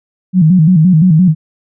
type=tone with vibrato; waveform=sine; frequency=170 Hz; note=F3; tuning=46 cents flat; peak=-4 dBFS; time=0.33-1.35 s; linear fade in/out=50 ms; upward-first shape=square; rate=5.8 Hz; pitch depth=140 cents each way; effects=none